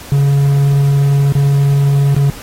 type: tone with dropouts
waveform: triangle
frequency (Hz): 140.4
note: C#3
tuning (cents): +22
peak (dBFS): -6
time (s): 0.12-2.3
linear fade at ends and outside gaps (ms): 0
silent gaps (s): 1.324-1.352 / 2.146-2.165
effects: pink hiss -33 dBFS RMS until 2.42 s + AAC 48 kbps